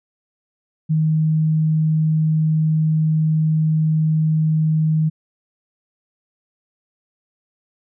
sine tone, 156.9 Hz, D#3, 15 cents sharp, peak -14 dBFS, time 0.89-5.1 s, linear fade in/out 20 ms, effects none

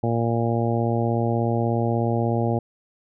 harmonic tone, 116.54 Hz, A#2, in tune, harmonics 1 / 2 / 3 / 4 / 5 / 6 / 7, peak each -23 / -26 / -28 / -29 / -30 / -31 / -31 dBFS, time 0.03-2.59 s, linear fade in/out 5 ms, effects none

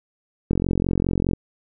click train, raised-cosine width 3 ms, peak -8 dBFS, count 38, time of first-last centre 0.51-1.334 s, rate 44.9 Hz, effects none

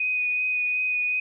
sine tone with vibrato, 2489 Hz, D#7, in tune, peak -22 dBFS, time 0-1.2 s, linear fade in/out 5 ms, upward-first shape sine, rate 2.7 Hz, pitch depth 13 cents each way, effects none

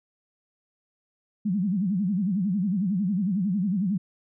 sine tone with vibrato, 192.8 Hz, G3, 28 cents flat, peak -22 dBFS, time 1.45-3.98 s, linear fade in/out 10 ms, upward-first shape sine, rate 11 Hz, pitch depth 190 cents each way, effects none

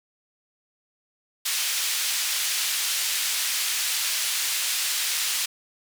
pink band-pass noise, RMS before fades -26 dBFS, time 1.45-5.46 s, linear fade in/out 10 ms, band 2700 to 14000 Hz, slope 12 dB/octave, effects none

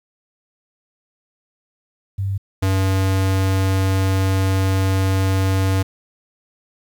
sine / square tone pair in turn, 98 / 95.6 Hz, G2 / G2, 0 / -43 cents, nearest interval unison, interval 43 cents, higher first, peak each -19 / -16 dBFS, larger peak second, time 2.18-2.38 / 2.62-5.83 s, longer second, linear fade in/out 10 ms, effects 9-bit

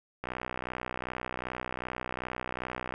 click train, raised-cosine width 0.5 ms, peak -19 dBFS, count 170, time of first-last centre 0.24-2.94 s, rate 62.6 Hz, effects none

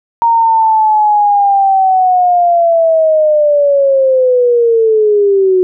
sine linear sweep, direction down, 932.3 to 364.2 Hz, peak -6 dBFS, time 0.22-5.63 s, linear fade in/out 0 ms, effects none

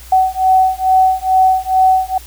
sine beating tone pair, 752 / 754.3 Hz, F#5 / F#5, +28 / +33 cents, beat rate 2.3 Hz, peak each -12 dBFS, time 0.12-2.18 s, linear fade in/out 5 ms, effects added 60 Hz sine -35 dBFS peak until 2.26 s + white hiss -39 dBFS RMS until 2.26 s

